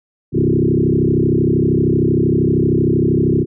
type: tone with frequency modulation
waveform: sine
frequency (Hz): 246.9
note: B3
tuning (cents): 0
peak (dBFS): -11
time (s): 0.32-3.46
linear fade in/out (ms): 50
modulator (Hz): 32.9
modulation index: 4.4
effects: none